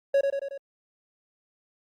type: tone with echo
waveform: triangle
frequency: 554.4 Hz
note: C#5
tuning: in tune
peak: -16 dBFS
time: 0.14-0.21 s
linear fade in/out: 5 ms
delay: 92 ms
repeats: 4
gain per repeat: -4 dB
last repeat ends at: 0.578 s
effects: Opus 48 kbps

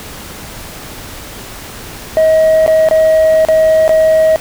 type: tone with dropouts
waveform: sine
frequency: 635 Hz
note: D#5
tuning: 35 cents sharp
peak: -3 dBFS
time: 2.17-4.36 s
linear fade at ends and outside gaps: 0 ms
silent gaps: 2.663-2.678 / 2.887-2.911 / 3.45-3.486 / 3.879-3.893 s
effects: tanh soft clip ceiling -5 dBFS + pink hiss -29 dBFS RMS until 4.4 s

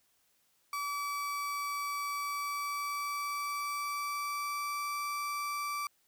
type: tone with pitch glide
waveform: 35% pulse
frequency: 1149 to 1163.7 Hz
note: D6 to D6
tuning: -38 to -16 cents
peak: -32 dBFS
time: 0.73-5.87 s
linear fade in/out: 2 ms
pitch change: +22 cents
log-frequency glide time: 2.11-5.05 s
effects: white hiss -72 dBFS RMS until 6.07 s

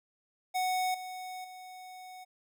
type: tone with level steps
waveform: square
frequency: 740 Hz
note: F#5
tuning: in tune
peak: -29 / -40 / -46 dBFS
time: 0.54-2.25 s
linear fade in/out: 20 ms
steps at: 0.94 / 1.44 s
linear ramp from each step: 5 ms
effects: none

